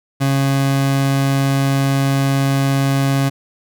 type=tone; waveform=30% pulse; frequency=137.1 Hz; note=C#3; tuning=19 cents flat; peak=-11 dBFS; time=0.2-3.3 s; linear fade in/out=20 ms; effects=none